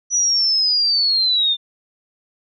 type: linear sweep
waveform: sine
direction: down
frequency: 5920 to 3581 Hz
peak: -14 dBFS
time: 0.1-1.57 s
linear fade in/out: 50 ms
effects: none